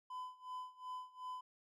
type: tone with tremolo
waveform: triangle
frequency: 1009 Hz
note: B5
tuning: 37 cents sharp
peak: -40 dBFS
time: 0.1-1.41 s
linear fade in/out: 5 ms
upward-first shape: sine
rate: 2.7 Hz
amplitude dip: 90%
effects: none